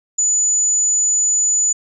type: tone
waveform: sine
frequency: 6960 Hz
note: A8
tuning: 20 cents flat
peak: -13 dBFS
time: 0.18-1.73 s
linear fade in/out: 10 ms
effects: none